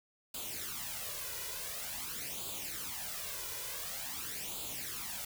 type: noise with flanger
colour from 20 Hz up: white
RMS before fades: -41 dBFS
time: 0.34-5.25 s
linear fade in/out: 5 ms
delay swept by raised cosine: 0.26 to 2.06 ms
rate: 0.47 Hz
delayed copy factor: +0.7
effects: none